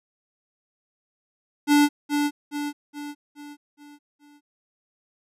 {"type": "tone with echo", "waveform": "square", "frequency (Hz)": 291.9, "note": "D4", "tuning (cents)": -10, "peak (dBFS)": -15, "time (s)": [1.67, 1.89], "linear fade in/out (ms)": 50, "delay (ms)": 420, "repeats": 6, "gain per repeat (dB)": -6, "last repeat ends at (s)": 4.41, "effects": ["resampled to 32000 Hz"]}